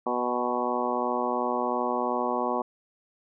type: harmonic tone with a mistuned harmonic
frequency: 122.8 Hz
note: B2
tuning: 9 cents flat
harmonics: 2 / 3 / 4 / 5 / 6 / 7 / 8 / 9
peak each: -33 / -33 / -33 / -33 / -33 / -33 / -33 / -33 dBFS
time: 0.06-2.62 s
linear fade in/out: 5 ms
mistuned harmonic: 6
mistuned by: +24 cents
effects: none